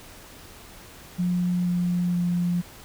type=tone with pitch steps; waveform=sine; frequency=178.2 / 176.76 / 175.34 Hz; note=F3 / F3 / F3; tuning=+35 / +21 / +7 cents; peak=-21 dBFS; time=1.18-2.62 s; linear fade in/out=20 ms; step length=480 ms; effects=pink hiss -46 dBFS RMS until 2.84 s